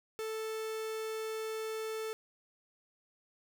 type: tone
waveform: 45% pulse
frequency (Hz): 440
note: A4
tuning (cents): 0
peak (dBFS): -36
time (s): 0.19-2.13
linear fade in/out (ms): 0
effects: 11-bit